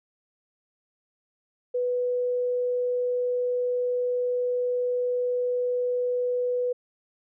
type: tone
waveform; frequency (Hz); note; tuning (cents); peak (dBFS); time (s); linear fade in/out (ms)
sine; 493.9; B4; 0; -23; 1.74-6.73; 10
effects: none